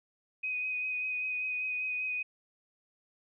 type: tone with vibrato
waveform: sine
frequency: 2503 Hz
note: D#7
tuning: 10 cents sharp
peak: -31 dBFS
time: 0.43-2.23 s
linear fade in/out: 10 ms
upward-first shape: triangle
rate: 5.1 Hz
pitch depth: 21 cents each way
effects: none